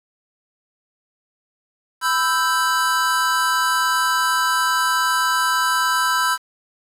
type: chord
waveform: square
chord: E minor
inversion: second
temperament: equal with one note detuned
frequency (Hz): 997.5 / 1318.5 / 1568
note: B5 / E6 / G6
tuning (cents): +17 / 0 / 0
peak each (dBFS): -22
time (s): 2.01-6.38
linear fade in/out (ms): 50
effects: resampled to 32000 Hz + 7-bit